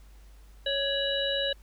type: harmonic tone with a mistuned harmonic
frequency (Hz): 556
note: C#5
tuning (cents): +5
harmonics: 1 / 3 / 5 / 7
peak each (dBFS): -30 / -34 / -32 / -31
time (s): 0.66-1.53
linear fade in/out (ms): 5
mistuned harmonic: 5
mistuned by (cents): +95
effects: added 50 Hz sine -49 dBFS peak until 1.62 s + pink hiss -62 dBFS RMS until 1.62 s